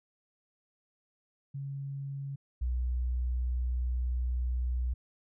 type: tone pair in turn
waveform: sine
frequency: 138.59 / 61.73 Hz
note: C#3 / B1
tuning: 0 / 0 cents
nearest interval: octave + major second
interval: 1400 cents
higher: first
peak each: -35 / -28 dBFS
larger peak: second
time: 1.54-2.36 / 2.61-4.94 s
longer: second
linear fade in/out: 10 ms
effects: none